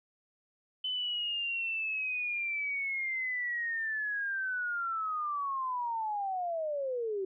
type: linear sweep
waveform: sine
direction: down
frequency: 3038 to 372.2 Hz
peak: -31 dBFS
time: 0.84-7.25 s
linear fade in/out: 5 ms
effects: none